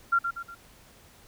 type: tone with echo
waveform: sine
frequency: 1381 Hz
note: F6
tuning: 20 cents flat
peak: -19 dBFS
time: 0.12-0.19 s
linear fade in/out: 10 ms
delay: 120 ms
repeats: 3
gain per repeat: -7 dB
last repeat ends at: 0.55 s
effects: pink hiss -55 dBFS RMS until 1.27 s